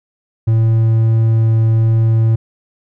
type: tone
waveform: triangle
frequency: 112.4 Hz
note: A2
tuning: 37 cents sharp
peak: -7 dBFS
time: 0.47-2.36 s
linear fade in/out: 10 ms
effects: none